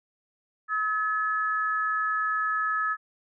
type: tone pair together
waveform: sine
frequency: 1285 / 1713.6 Hz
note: E6 / A6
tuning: -45 / -46 cents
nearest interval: perfect fourth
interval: 499 cents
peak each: -26 / -28 dBFS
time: 0.68-2.97 s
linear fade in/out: 50 ms
effects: none